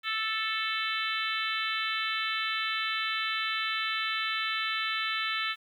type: harmonic tone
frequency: 440 Hz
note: A4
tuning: in tune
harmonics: 3 / 4 / 5 / 6 / 7 / 8 / 9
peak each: -34 / -35 / -36 / -37 / -37 / -38 / -39 dBFS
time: 0.03-5.56 s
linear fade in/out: 50 ms
effects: 10-bit